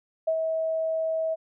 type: tone with ADSR envelope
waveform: sine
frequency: 644 Hz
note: E5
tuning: 41 cents flat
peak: -20 dBFS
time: 0.27-1.36 s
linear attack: 10 ms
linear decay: 69 ms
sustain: -4 dB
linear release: 29 ms
effects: none